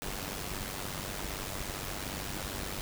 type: noise with amplitude modulation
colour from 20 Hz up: pink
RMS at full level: -35 dBFS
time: 0.02-2.81 s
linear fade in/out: 0 ms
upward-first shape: sine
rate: 97.3 Hz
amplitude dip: 65%
effects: none